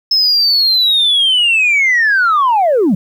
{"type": "linear sweep", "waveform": "sine", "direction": "down", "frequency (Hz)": [5220, 163], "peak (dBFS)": -7, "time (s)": [0.11, 2.95], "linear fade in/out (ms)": 5, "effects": ["tanh soft clip ceiling -6 dBFS", "8-bit"]}